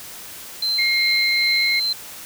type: tone with tremolo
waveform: sine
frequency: 4101 Hz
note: C8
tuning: 36 cents flat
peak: -18 dBFS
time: 0.62-1.93 s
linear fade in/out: 5 ms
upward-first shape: triangle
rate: 2.5 Hz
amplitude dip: 25%
type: tone with pitch glide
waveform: sine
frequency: 2138 to 2150 Hz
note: C7 to C7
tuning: +37 to +47 cents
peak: -18 dBFS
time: 0.78-1.8 s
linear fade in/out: 10 ms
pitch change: +10 cents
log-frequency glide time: 1.44-1.63 s
effects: white hiss -37 dBFS RMS until 2.25 s